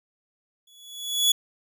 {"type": "tone with exponential growth", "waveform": "sawtooth", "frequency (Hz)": 3395, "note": "G#7", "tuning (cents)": 37, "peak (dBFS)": -12, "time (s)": [0.67, 1.32], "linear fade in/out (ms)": 5, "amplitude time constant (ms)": 140, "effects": []}